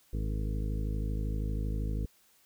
harmonic tone with a mistuned harmonic, 52.7 Hz, G#1, 26 cents sharp, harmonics 1 / 2 / 3 / 4 / 5 / 6 / 8 / 9, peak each -31 / -37 / -41 / -43 / -45 / -47 / -49 / -50 dBFS, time 0.13-2.06 s, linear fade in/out 5 ms, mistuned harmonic 8, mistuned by +16 cents, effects white hiss -65 dBFS RMS until 2.45 s

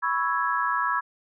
sine chord, C# minor seventh, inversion third, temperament equal, 987.8 / 1108.7 / 1318.5 / 1661.2 Hz, B5 / C#6 / E6 / G#6, 0 / 0 / 0 / 0 cents, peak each -28 dBFS, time 0.02-1.01 s, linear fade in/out 20 ms, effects none

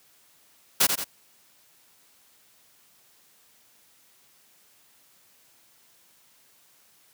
white noise with echo, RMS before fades -19 dBFS, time 0.8-0.87 s, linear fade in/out 10 ms, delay 87 ms, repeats 2, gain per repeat -6 dB, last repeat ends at 1.044 s, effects white hiss -60 dBFS RMS until 7.13 s + high-pass 80 Hz 12 dB/octave

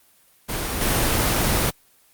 pink noise with level steps, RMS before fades -26 / -20 dBFS, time 0.48-1.71 s, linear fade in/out 20 ms, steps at 0.81 s, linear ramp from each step 2 ms, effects white hiss -57 dBFS RMS until 2.13 s + Opus 24 kbps

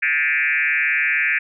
sine tone with frequency modulation, 2045 Hz, C7, 40 cents flat, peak -16 dBFS, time 0.02-1.39 s, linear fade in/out 10 ms, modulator 147 Hz, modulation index 3.1, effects none

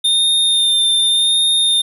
square tone with vibrato, 3629 Hz, A#7, 47 cents flat, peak -12 dBFS, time 0.04-1.82 s, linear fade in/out 10 ms, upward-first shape sine, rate 0.87 Hz, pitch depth 20 cents each way, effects none

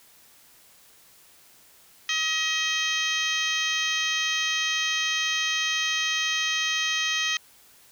harmonic tone with a mistuned harmonic, 634 Hz, D#5, 32 cents sharp, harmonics 2 / 3 / 4 / 5 / 6 / 7 / 8 / 9 / 10, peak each -36 / -29 / -30 / -28 / -35 / -40 / -38 / -39 / -34 dBFS, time 2.09-7.37 s, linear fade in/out 2 ms, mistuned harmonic 7, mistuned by -77 cents, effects white hiss -55 dBFS RMS until 7.91 s

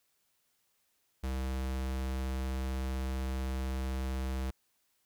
square tone, 65.41 Hz, C2, in tune, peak -33 dBFS, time 1.23-4.51 s, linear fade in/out 10 ms, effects white hiss -75 dBFS RMS until 5.05 s

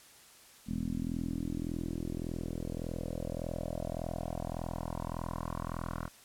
10% pulse tone with low-pass filter sweep, 41.72 Hz, E1, 22 cents sharp, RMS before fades -37 dBFS, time 0.66-6.1 s, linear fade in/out 50 ms, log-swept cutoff 230 to 1300 Hz, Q 3.7, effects white hiss -57 dBFS RMS until 6.24 s + low-pass 12000 Hz 12 dB/octave

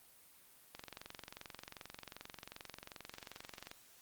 click train, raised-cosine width 0.2 ms, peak -29 dBFS, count 68, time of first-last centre 0.75-3.715 s, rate 22.6 Hz, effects white hiss -63 dBFS RMS until 4.01 s + Opus 32 kbps

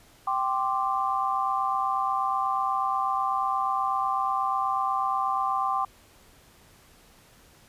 sine chord, G suspended fourth, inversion none, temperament equal with one note detuned, 780.4 / 1046.5 / 1174.7 Hz, G5 / C6 / D6, -8 / 0 / 0 cents, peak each -28 dBFS, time 0.27-5.85 s, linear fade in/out 5 ms, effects pink hiss -56 dBFS RMS until 7.68 s + resampled to 32000 Hz

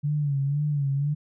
sine tone with vibrato, 143.4 Hz, D3, 41 cents flat, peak -22 dBFS, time 0.03-1.15 s, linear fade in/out 20 ms, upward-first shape sine, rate 2 Hz, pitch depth 74 cents each way, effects none

